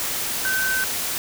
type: tone in noise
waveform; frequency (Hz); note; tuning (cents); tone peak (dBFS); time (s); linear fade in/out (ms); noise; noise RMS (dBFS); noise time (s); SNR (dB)
sine; 1534; G6; -38; -21; 0.45-0.84; 0; white; -26; 0-1.18; +2
effects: none